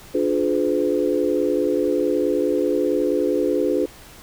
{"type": "chord", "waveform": "sine", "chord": "D diminished seventh", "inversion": "none", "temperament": "just", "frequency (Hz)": [293.7, 352.4, 422.9, 507.5], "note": ["D4", "F4", "Ab4", "Cb5"], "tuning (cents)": [0, 16, 31, 47], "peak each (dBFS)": -23, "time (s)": [0.14, 3.86], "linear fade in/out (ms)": 10, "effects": ["pink hiss -44 dBFS RMS until 4.22 s"]}